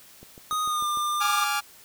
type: click train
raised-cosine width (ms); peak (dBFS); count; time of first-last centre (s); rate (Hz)
2; -32; 6; 0.23-0.973; 6.73
type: tone with pitch glide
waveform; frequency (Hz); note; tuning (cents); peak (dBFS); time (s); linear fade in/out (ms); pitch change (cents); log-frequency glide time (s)
square; 1244.5 to 1197.9; D#6 to D6; 0 to +34; -25; 0.51-1.44; 0; -66; 0.64-0.86
type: chord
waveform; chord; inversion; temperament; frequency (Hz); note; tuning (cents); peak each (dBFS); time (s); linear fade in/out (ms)
sawtooth; D diminished; second; equal; 830.6 / 1174.7 / 1396.9; Ab5 / D6 / F6; 0 / 0 / 0; -25; 1.2-1.61; 20
effects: white hiss -51 dBFS RMS until 1.84 s